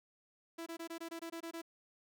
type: tone bursts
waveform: sawtooth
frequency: 332.1 Hz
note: E4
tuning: 13 cents sharp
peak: -38 dBFS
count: 10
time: 0.58-1.618 s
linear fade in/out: 10 ms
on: 84 ms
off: 22 ms
effects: none